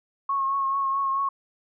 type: tone with vibrato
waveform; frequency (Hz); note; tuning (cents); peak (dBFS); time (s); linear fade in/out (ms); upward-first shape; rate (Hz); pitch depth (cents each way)
sine; 1092; C#6; -26; -22; 0.29-1.29; 5; triangle; 4.6; 31
effects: none